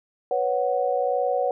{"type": "chord", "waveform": "sine", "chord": "B suspended second", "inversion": "none", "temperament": "just", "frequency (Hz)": [493.9, 555.6, 740.8], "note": ["B4", "C#5", "F#5"], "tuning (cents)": [0, 4, 2], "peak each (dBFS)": -25, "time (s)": [0.31, 1.51], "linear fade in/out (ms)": 2, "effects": []}